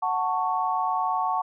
sine chord, F# minor, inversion none, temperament just, 740 / 888 / 1110 Hz, F#5 / A5 / C#6, 0 / +16 / +2 cents, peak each -27 dBFS, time 0.02-1.42 s, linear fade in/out 10 ms, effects none

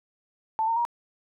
sine tone with pitch steps, 883 / 914.1 / 946.4 Hz, A5 / A#5 / A#5, +6 / -34 / +26 cents, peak -22 dBFS, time 0.59-0.851 s, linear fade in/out 0 ms, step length 87 ms, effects none

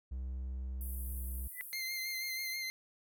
triangle tone, 64.2 Hz, C2, 32 cents flat, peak -35 dBFS, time 0.11-1.48 s, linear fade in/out 10 ms
white band-pass noise, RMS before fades -48 dBFS, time 0.81-2.56 s, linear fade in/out 0 ms, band 10000 to 16000 Hz, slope 48 dB/octave
sine tone with exponential growth, 1996 Hz, B6, 18 cents sharp, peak -34 dBFS, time 1.51-1.61 s, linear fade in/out 0 ms, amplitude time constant 20 ms
25% pulse tone with vibrato, 2093 Hz, C7, in tune, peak -33 dBFS, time 1.73-2.7 s, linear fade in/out 0 ms, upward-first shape sine, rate 6.2 Hz, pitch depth 27 cents each way
effects none

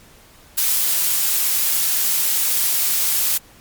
blue noise, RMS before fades -18 dBFS, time 0.57-3.38 s, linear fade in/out 10 ms, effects pink hiss -48 dBFS RMS until 3.6 s + MP3 96 kbps

